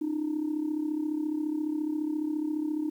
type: tone with amplitude modulation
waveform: sine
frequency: 305.2 Hz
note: D#4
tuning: 33 cents flat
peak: -23 dBFS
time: 0.01-2.9 s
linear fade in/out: 10 ms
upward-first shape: sine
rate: 34.5 Hz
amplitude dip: 75%
effects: tanh soft clip ceiling -22 dBFS + 10-bit